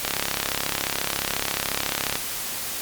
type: click train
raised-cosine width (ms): 0.2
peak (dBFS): -5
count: 73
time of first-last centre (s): 0.05-2.155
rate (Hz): 34.2
effects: white hiss -30 dBFS RMS until 2.81 s + Opus 48 kbps